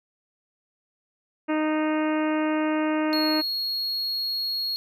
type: harmonic tone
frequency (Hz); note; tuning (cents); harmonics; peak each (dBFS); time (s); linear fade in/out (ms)
309; D#4; -12; 1 / 2 / 3 / 4 / 5 / 6 / 7 / 8 / 9; -23 / -29 / -33 / -35 / -37 / -39 / -40 / -41 / -42; 1.48-3.42; 20
type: tone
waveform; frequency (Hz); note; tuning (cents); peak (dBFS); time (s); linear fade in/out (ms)
triangle; 4307; C8; +49; -24; 3.13-4.76; 0
effects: none